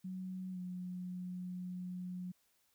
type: tone with pitch glide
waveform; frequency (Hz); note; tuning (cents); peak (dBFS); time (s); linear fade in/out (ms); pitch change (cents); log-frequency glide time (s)
sine; 185.8 to 181.03; F#3 to F#3; +7 to -38; -40; 0.04-2.32; 10; -45; 0.52-0.58
effects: white hiss -75 dBFS RMS until 2.74 s